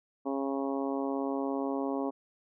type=harmonic tone; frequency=137.1 Hz; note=C#3; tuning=19 cents flat; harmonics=2 / 3 / 4 / 5 / 6 / 7 / 8; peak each=-32 / -36 / -38 / -40 / -42 / -43 / -44 dBFS; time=0.25-2.11 s; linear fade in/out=20 ms; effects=none